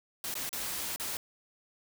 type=noise with dropouts; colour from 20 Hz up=white; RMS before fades=-36 dBFS; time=0.24-1.17 s; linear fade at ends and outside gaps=1 ms; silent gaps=0.341-0.353 / 0.492-0.529 / 0.961-0.998 s; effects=none